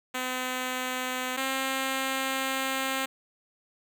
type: tone pair in turn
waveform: 5% pulse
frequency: 254.8 / 266.2 Hz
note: C4 / C4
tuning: -46 / +30 cents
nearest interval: minor second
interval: 76 cents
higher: second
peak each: -18 / -16 dBFS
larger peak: second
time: 0.14-1.37 / 1.37-3.06 s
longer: second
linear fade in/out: 10 ms
effects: none